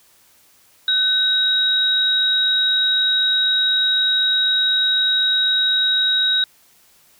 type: tone pair together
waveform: sine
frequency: 1514 / 3813 Hz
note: F#6 / A#7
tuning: +39 / +38 cents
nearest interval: octave + major third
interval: 1599 cents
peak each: -23 / -15 dBFS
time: 0.88-6.44 s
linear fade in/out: 2 ms
effects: white hiss -54 dBFS RMS until 7.19 s